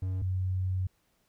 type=tone pair in turn; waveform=triangle / sine; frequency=93.4 / 93.03 Hz; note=F#2 / F#2; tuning=+17 / +10 cents; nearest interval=unison; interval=7 cents; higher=first; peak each=-27 dBFS; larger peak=neither; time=0.02-0.22 / 0.22-0.87 s; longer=second; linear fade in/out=5 ms; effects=pink hiss -72 dBFS RMS until 1.28 s